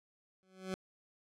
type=tone with exponential growth; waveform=20% pulse; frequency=188 Hz; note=F#3; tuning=28 cents sharp; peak=-29 dBFS; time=0.43-0.74 s; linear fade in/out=0 ms; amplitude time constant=67 ms; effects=low-pass 9000 Hz 12 dB/octave